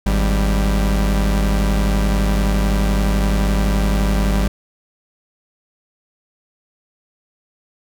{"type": "tone pair together", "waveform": "45% pulse", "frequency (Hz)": [51.91, 196], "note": ["G#1", "G3"], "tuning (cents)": [0, 0], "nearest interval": "octave + major seventh", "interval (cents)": 2300, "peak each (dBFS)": [-15, -21], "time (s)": [0.06, 4.48], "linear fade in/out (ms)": 5, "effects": []}